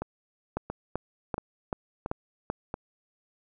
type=two click trains; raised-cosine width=1 ms; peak=-15 / -18 dBFS; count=6 / 5; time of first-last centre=0.57-2.501 / 0.02-2.741 s; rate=2.59 / 1.47 Hz; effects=none